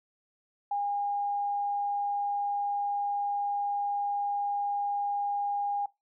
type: tone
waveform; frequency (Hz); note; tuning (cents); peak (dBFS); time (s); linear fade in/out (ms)
sine; 812; G#5; -39; -27; 0.71-5.86; 5
effects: noise-tail reverb RT60 0.2 s tail -21 dB re dry